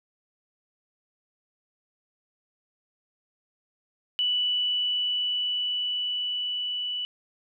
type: tone with level ramp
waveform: sine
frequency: 2964 Hz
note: F#7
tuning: 2 cents sharp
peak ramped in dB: -22 to -28 dBFS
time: 4.19-7.05 s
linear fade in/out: 0 ms
effects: none